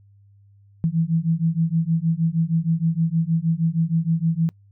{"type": "beating tone pair", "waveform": "sine", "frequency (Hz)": [161.1, 167.5], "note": ["E3", "E3"], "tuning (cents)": [-39, 28], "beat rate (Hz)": 6.4, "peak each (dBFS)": -21, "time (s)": [0.84, 4.49], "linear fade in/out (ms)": 0, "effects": ["noise-tail reverb RT60 0.1 s tail -25 dB re dry", "added 100 Hz sine -50 dBFS peak until 4.71 s"]}